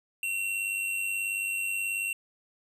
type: tone with amplitude modulation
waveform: square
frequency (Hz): 2730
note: F7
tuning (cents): -40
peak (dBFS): -27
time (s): 0.23-2.13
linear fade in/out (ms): 2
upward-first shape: sine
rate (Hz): 98.5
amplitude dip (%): 50
effects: resampled to 32000 Hz + 10-bit